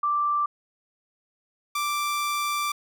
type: tone pair in turn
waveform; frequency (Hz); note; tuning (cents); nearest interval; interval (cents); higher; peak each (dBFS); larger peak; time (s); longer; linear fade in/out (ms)
sine / sawtooth; 1174.7 / 1174.7; D6 / D6; 0 / 0; unison; 0; neither; -21; neither; 0.03-0.46 / 1.75-2.72; second; 5
effects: none